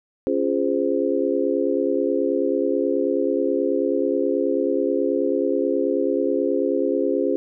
sine chord, Db major seventh, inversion none, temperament just, 277.2 / 346.5 / 415.8 / 519.7 Hz, Db4 / F4 / Ab4 / C5, 0 / -14 / +2 / -12 cents, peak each -24 dBFS, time 0.27-7.36 s, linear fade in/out 0 ms, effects none

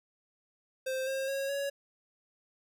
square tone with pitch steps, 523 / 534.9 / 547.1 / 559.6 Hz, C5 / C5 / C#5 / C#5, -1 / +38 / -23 / +16 cents, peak -32 dBFS, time 0.86-1.7 s, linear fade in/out 10 ms, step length 210 ms, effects none

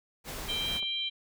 pink noise, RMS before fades -39 dBFS, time 0.24-0.81 s, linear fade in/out 50 ms
harmonic tone, 788 Hz, G5, 9 cents sharp, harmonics 3 / 4 / 5, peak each -40 / -31 / -38 dBFS, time 0.48-1.1 s, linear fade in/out 20 ms
clicks, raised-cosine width 1 ms, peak -34 dBFS, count 2, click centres 0.826 / 0.831 s
effects none

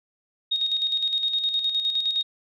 sine tone with tremolo, 3729 Hz, A#7, in tune, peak -20 dBFS, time 0.51-2.23 s, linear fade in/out 10 ms, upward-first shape square, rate 9.7 Hz, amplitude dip 50%, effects none

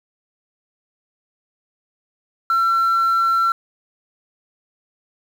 sine tone, 1352 Hz, E6, 43 cents sharp, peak -12 dBFS, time 2.5-3.52 s, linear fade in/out 2 ms, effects tanh soft clip ceiling -13 dBFS + 7-bit

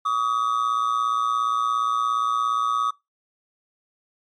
triangle ring-modulated tone, 1200 Hz, D6, 37 cents sharp, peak -15 dBFS, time 0.05-2.91 s, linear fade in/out 10 ms, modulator 58.6 Hz, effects noise-tail reverb RT60 0.2 s tail -21 dB re dry + MP3 48 kbps

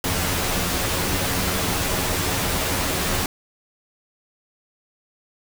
pink noise with comb filter, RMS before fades -23 dBFS, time 0.04-3.26 s, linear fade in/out 2 ms, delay 11 ms, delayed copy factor +0.55, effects none

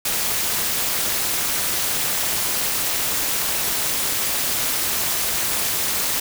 white noise with amplitude modulation, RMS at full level -19 dBFS, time 0.05-6.2 s, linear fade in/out 5 ms, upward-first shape sine, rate 257 Hz, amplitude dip 70%, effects none

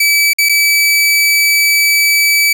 sawtooth tone with dropouts, 2300 Hz, D7, 37 cents flat, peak -5 dBFS, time 0-2.53 s, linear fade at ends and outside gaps 5 ms, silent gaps 0.334-0.384 / 0.489-0.493 s, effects 7-bit

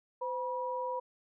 sine tone pair together, 512 / 969.3 Hz, C5 / B5, -38 / -33 cents, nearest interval major seventh, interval 1105 cents, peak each -36 / -35 dBFS, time 0.21-1 s, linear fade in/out 10 ms, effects none

